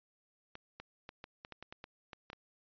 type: clicks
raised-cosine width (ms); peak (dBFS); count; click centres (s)
0.3; -30; 12; 0.554 / 0.8 / 1.091 / 1.241 / 1.449 / 1.523 / 1.626 / 1.725 / 1.841 / 2.132 / 2.301 / 2.331
effects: resampled to 11025 Hz